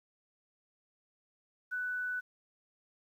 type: tone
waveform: sine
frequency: 1490 Hz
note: F#6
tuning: 12 cents sharp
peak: -33 dBFS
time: 1.71-2.21 s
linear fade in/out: 20 ms
effects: 11-bit